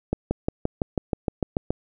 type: accelerating click train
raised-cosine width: 2 ms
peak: -9 dBFS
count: 11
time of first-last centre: 0.13-1.705 s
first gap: 180 ms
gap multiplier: 0.97
effects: none